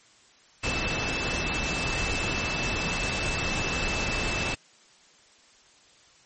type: tone in noise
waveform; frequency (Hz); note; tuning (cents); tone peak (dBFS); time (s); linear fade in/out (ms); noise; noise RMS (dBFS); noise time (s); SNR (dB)
sine; 2637; E7; 0; -31; 0.63-4.55; 10; pink; -29; 0.63-4.55; -5
effects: white hiss -57 dBFS RMS until 6.25 s + MP3 32 kbps